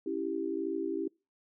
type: chord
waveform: sine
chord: C# diminished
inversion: none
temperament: equal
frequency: 277.2 / 329.6 / 392 Hz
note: C#4 / E4 / G4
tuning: 0 / 0 / 0 cents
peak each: -38 / -34 / -35 dBFS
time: 0.06-1.08 s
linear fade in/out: 5 ms
effects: noise-tail reverb RT60 0.3 s tail -26 dB re dry